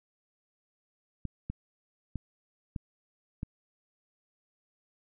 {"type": "clicks", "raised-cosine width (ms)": 5, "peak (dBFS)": -22, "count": 5, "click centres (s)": [1.253, 1.5, 2.157, 2.762, 3.431], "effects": []}